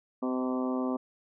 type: harmonic tone with a mistuned harmonic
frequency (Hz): 128.3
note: C3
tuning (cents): -34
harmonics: 2 / 3 / 4 / 5 / 6 / 7 / 8 / 9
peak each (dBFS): -29 / -37 / -38 / -39 / -44 / -44 / -43 / -42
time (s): 0.22-0.97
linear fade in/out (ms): 10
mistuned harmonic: 5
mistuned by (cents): -20
effects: none